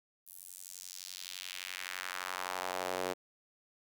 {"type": "tone with high-pass filter sweep", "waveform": "sawtooth", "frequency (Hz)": 91.7, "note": "F#2", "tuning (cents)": -15, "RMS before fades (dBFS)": -41, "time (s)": [0.26, 3.14], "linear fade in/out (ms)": 20, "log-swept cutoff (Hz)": [12000, 440], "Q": 1.5, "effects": []}